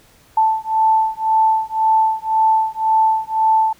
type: beating tone pair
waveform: sine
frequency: 880 / 881.9 Hz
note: A5 / A5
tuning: 0 / +4 cents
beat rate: 1.9 Hz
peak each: -16 dBFS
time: 0.37-3.73 s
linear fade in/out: 5 ms
effects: pink hiss -51 dBFS RMS until 3.79 s